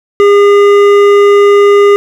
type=tone with hard clipping; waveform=sine; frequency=405.9 Hz; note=G#4; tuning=40 cents flat; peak=-4 dBFS; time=0.2-1.96 s; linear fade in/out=0 ms; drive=11 dB; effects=none